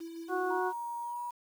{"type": "tone with tremolo", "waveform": "sine", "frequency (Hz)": 331.9, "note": "E4", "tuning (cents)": 12, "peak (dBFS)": -38, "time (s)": [0, 0.6], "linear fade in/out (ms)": 10, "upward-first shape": "triangle", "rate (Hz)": 6.3, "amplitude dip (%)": 45}
{"type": "harmonic tone", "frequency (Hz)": 367.3, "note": "F#4", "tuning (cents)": -13, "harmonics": [1, 2, 3, 4], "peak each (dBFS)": [-32, -35, -37, -38], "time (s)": [0.28, 0.73], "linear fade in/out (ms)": 50}
{"type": "tone with pitch glide", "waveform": "sine", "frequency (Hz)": [945, 963.2], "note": ["A#5", "B5"], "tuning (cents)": [23, -44], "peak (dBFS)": -35, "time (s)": [0.5, 1.31], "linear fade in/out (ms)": 10, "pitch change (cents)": 33, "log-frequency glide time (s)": [1.02, 1.19]}
{"effects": ["9-bit"]}